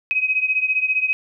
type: beating tone pair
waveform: sine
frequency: 2526 / 2541 Hz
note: D#7 / D#7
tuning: +26 / +36 cents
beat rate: 15 Hz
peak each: -19 / -22 dBFS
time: 0.11-1.13 s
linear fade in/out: 0 ms
effects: none